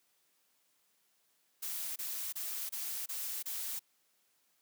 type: noise bursts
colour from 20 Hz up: blue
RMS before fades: -39 dBFS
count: 6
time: 1.62-3.795 s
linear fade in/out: 10 ms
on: 340 ms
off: 27 ms
effects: white hiss -74 dBFS RMS until 4.61 s + high-pass 150 Hz 12 dB/octave